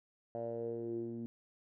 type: tone with low-pass filter sweep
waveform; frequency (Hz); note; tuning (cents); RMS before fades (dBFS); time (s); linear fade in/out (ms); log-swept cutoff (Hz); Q
10% pulse; 116.54; A#2; 0; -40; 0.35-1.26; 0; 640 to 260; 5.8
effects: none